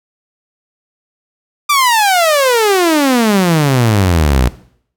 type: exponential sweep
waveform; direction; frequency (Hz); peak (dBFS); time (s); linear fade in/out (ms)
sawtooth; down; 1201 to 58.27; -5; 1.69-4.49; 10
effects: noise-tail reverb RT60 0.6 s tail -18 dB re dry